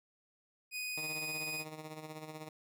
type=tone; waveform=sawtooth; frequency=2489 Hz; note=D#7; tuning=in tune; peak=-34 dBFS; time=0.71-1.65 s; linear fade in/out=50 ms
type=tone with tremolo; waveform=10% pulse; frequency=155.56 Hz; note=D#3; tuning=in tune; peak=-34 dBFS; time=0.97-2.49 s; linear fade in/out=5 ms; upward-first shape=sine; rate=16 Hz; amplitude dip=60%
effects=none